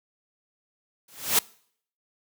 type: noise with exponential growth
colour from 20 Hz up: white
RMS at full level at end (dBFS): -17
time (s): 1.08-1.39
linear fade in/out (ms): 5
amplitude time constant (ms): 67
effects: noise-tail reverb RT60 0.6 s tail -23 dB re dry + high-pass 100 Hz 12 dB/octave